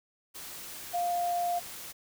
sine tone in noise, 701 Hz, F5, 6 cents sharp, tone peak -27 dBFS, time 0.93-1.6 s, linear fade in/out 20 ms, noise white, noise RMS -43 dBFS, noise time 0.34-1.93 s, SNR +13 dB, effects none

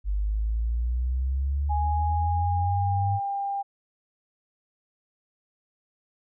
sine exponential sweep, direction up, 49 to 103.2 Hz, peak -23 dBFS, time 0.04-3.2 s, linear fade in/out 50 ms
sine tone with pitch glide, 830.6 to 797.7 Hz, G#5 to G5, 0 to +30 cents, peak -26 dBFS, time 1.69-3.63 s, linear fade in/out 20 ms, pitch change -70 cents, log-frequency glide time 2.06-3.16 s
effects none

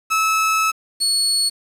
30% pulse tone pair in turn, 1300 / 4385 Hz, E6 / C#8, -24 / -20 cents, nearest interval octave + major sixth, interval 2104 cents, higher second, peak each -13 dBFS, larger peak neither, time 0.1-0.72 / 1-1.5 s, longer first, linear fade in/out 20 ms, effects resampled to 32000 Hz + 7-bit

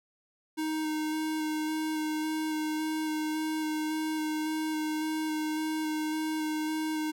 square tone with vibrato, 311.1 Hz, D#4, in tune, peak -30 dBFS, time 0.57-7.12 s, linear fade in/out 20 ms, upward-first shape square, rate 1.8 Hz, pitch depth 10 cents each way, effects none

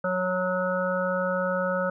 harmonic tone, 183.6 Hz, F#3, 13 cents flat, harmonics 1 / 3 / 5 / 7 / 8, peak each -31 / -26 / -37 / -31 / -32 dBFS, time 0.04-1.9 s, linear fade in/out 5 ms, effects none

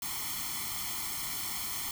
white noise with comb filter, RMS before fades -36 dBFS, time 0.02-1.91 s, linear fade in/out 2 ms, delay 0.93 ms, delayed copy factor +0.9, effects none

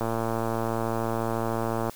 click train, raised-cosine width 1 ms, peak -14 dBFS, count 216, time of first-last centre 0.01-1.896 s, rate 114 Hz, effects white hiss -48 dBFS RMS until 1.95 s

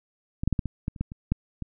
clicks, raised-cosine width 5 ms, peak -16 / -10 / -11 / -12 / -17 / -15 / -29 / -14 / -25 / -10 / -20 dBFS, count 11, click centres 0.435 / 0.476 / 0.527 / 0.592 / 0.657 / 0.881 / 0.962 / 1.01 / 1.119 / 1.32 / 1.623 s, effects none

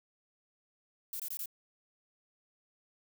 violet noise bursts, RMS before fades -39 dBFS, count 4, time 1.13-1.458 s, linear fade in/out 2 ms, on 67 ms, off 20 ms, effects none

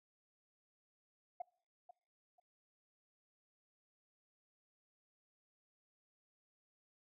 sine tone with echo, 710 Hz, F5, 28 cents sharp, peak -38 dBFS, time 1.4-1.42 s, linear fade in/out 5 ms, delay 490 ms, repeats 2, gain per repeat -14 dB, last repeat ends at 2.4 s, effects noise-tail reverb RT60 0.6 s tail -26 dB re dry + tanh soft clip ceiling -34 dBFS

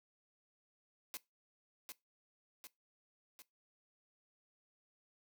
white noise with echo, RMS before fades -44 dBFS, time 1.14-1.17 s, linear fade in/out 0 ms, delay 750 ms, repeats 3, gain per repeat -4 dB, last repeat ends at 3.42 s, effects noise-tail reverb RT60 0.2 s tail -20 dB re dry + high-pass 200 Hz 12 dB/octave

